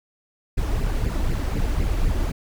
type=noise with flanger; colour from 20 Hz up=brown; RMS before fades=-22 dBFS; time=0.57-2.32 s; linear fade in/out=10 ms; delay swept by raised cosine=0.4 to 3.5 ms; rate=4 Hz; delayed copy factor=+0.65; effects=none